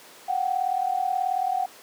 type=tone pair together; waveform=sine; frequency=729.5 / 768 Hz; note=F#5 / G5; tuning=-25 / -36 cents; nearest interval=minor second; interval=89 cents; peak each=-25 dBFS; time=0.28-1.66 s; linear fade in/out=10 ms; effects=pink hiss -47 dBFS RMS until 1.82 s + high-pass 400 Hz 12 dB/octave